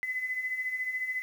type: beating tone pair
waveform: sine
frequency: 2008 / 2022 Hz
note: B6 / B6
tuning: +28 / +40 cents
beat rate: 14 Hz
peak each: -38 / -31 dBFS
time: 0.03-1.22 s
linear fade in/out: 0 ms
effects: 9-bit